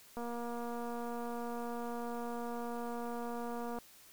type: click train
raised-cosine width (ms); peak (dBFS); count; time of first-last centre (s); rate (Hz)
1; -29; 858; 0.17-3.786; 237
effects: white hiss -59 dBFS RMS until 4.12 s